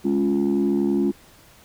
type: chord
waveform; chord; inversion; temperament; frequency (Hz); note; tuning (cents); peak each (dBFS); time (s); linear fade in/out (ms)
sine; Db major; second; equal; 207.7 / 277.2 / 349.2; Ab3 / Db4 / F4; 0 / 0 / 0; -21; 0.04-1.12; 20
effects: tanh soft clip ceiling -13 dBFS + pink hiss -51 dBFS RMS until 1.64 s